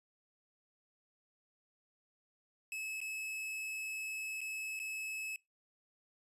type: tone with dropouts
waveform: 45% pulse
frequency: 2591 Hz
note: E7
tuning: 30 cents flat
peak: -39 dBFS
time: 2.72-5.36 s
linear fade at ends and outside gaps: 1 ms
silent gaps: 3.004-3.014 / 4.407-4.414 / 4.792-4.799 s
effects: noise-tail reverb RT60 0.2 s tail -23 dB re dry + resampled to 32000 Hz